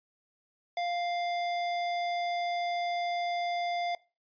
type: tone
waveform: square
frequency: 698.5 Hz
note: F5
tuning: in tune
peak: -30 dBFS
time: 0.77-3.95 s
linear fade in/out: 2 ms
effects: noise-tail reverb RT60 0.3 s tail -21 dB re dry + resampled to 11025 Hz